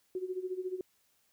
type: tone with tremolo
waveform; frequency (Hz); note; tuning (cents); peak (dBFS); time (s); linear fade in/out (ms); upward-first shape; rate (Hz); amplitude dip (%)
sine; 369.7; F#4; -1; -31; 0.15-0.81; 2; sine; 14; 80
effects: white hiss -72 dBFS RMS until 1.32 s